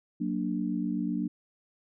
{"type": "chord", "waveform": "sine", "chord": "Gb augmented", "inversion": "none", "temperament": "equal", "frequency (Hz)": [185, 233.1, 293.7], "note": ["Gb3", "Bb3", "D4"], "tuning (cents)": [0, 0, 0], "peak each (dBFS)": -32, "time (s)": [0.2, 1.28], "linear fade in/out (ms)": 10, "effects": []}